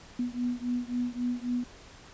sine beating tone pair, 243.4 / 247.1 Hz, B3 / B3, -25 / +1 cents, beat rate 3.7 Hz, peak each -31 / -32 dBFS, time 0.19-1.64 s, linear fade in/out 5 ms, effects pink hiss -51 dBFS RMS until 2.13 s + resampled to 16000 Hz

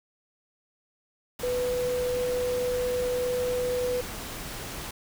sine tone in noise, 496.5 Hz, B4, 9 cents sharp, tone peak -25 dBFS, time 1.43-4.01 s, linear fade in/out 5 ms, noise pink, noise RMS -37 dBFS, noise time 1.39-4.91 s, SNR +9 dB, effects none

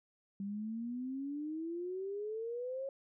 sine exponential sweep, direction up, 195.4 to 550 Hz, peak -37 dBFS, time 0.4-2.89 s, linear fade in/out 2 ms, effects none

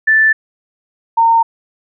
sine tone pair in turn, 1760 / 915.8 Hz, A6 / A#5, 0 / -31 cents, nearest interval major seventh, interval 1131 cents, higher first, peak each -7 dBFS, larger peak neither, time 0.07-0.33 / 1.17-1.43 s, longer neither, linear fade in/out 10 ms, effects none

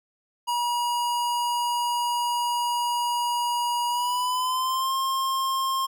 square tone with pitch glide, 960 to 1065.2 Hz, B5 to C6, -49 to +31 cents, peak -24 dBFS, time 0.47-5.87 s, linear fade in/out 20 ms, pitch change +180 cents, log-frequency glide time 3.88-4.94 s, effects none

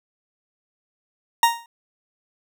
40% pulse tone with exponential decay, 932.3 Hz, A#5, in tune, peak -9 dBFS, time 1.43-1.66 s, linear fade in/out 2 ms, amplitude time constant 49 ms, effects none

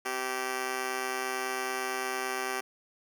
10% pulse tone with amplitude modulation, 387.5 Hz, G4, 20 cents flat, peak -19 dBFS, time 0.05-2.61 s, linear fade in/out 10 ms, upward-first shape sine, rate 129 Hz, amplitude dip 80%, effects none

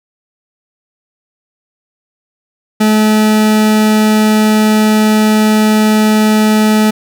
40% pulse tone, 215.1 Hz, A3, 39 cents flat, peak -6 dBFS, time 2.8-6.91 s, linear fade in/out 10 ms, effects none

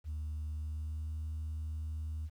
sine tone with pitch glide, 76.5 to 78.02 Hz, D#2 to D#2, -29 to +5 cents, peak -34 dBFS, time 0.04-2.3 s, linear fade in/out 50 ms, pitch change +34 cents, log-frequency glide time 0.52-1.12 s, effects tanh soft clip ceiling -34 dBFS + 11-bit

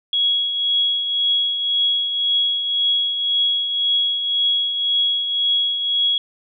sine tone with tremolo, 3328 Hz, G#7, 3 cents sharp, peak -14 dBFS, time 0.13-6.18 s, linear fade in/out 2 ms, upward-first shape triangle, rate 1.9 Hz, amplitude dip 55%, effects none

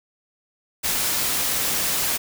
white noise, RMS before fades -23 dBFS, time 0.83-2.18 s, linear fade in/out 20 ms, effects none

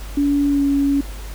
sine tone with pitch glide, 285.1 to 280.4 Hz, C#4 to C#4, +49 to +20 cents, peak -14 dBFS, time 0.17-1.01 s, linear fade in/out 5 ms, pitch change -29 cents, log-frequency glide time 0.49-0.63 s, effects added 50 Hz sine -29 dBFS peak until 1.34 s + pink hiss -39 dBFS RMS until 1.34 s

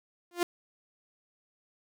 sawtooth tone with exponential growth, 349.2 Hz, F4, in tune, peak -18 dBFS, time 0.31-0.43 s, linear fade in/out 2 ms, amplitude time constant 24 ms, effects none

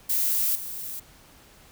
violet noise with level steps, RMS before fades -24 / -35 dBFS, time 0.09-1 s, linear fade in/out 10 ms, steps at 0.55 s, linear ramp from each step 5 ms, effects pink hiss -53 dBFS RMS until 1.71 s

